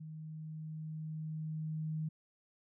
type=tone with level ramp; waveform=sine; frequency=156.5 Hz; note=D#3; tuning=10 cents sharp; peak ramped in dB=-44 to -34 dBFS; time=0-2.09 s; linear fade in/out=10 ms; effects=none